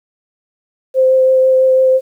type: tone with vibrato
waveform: sine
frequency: 521 Hz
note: C5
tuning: 7 cents flat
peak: -7 dBFS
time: 0.94-2.01 s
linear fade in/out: 50 ms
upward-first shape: triangle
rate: 6 Hz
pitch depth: 11 cents each way
effects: 8-bit